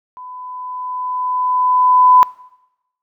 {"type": "tone with level ramp", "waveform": "sine", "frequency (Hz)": 1003, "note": "B5", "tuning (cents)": 26, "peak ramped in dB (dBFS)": [-31, -4], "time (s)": [0.17, 2.23], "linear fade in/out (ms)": 0, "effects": ["noise-tail reverb RT60 0.9 s tail -22 dB re dry"]}